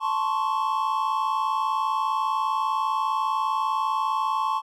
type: tone cluster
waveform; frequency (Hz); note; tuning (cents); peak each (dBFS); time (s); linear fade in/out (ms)
triangle; 878 / 1053 / 1113; A5 / C6 / C#6; -4 / +11 / +7; -25; 0-4.62; 50
effects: none